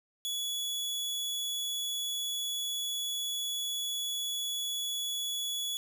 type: tone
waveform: sawtooth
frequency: 3394 Hz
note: G#7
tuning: 37 cents sharp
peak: -29 dBFS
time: 0.25-5.77 s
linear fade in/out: 0 ms
effects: none